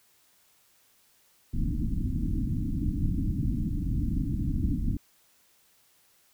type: low-pass noise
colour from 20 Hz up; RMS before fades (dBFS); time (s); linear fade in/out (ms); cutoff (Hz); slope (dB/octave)
pink; -28; 1.53-4.97; 5; 310; 96
effects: white hiss -64 dBFS RMS until 6.33 s